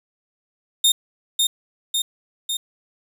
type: tone with echo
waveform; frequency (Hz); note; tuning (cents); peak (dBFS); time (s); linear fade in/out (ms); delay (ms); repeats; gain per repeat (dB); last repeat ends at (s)
sawtooth; 3661; A#7; -32; -10; 0.84-0.92; 5; 550; 3; -3; 2.57
effects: none